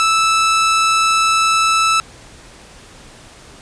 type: tone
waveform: sawtooth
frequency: 1315 Hz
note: E6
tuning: 5 cents flat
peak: -8 dBFS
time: 0-2 s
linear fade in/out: 0 ms
effects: pink hiss -41 dBFS RMS until 3.61 s + resampled to 22050 Hz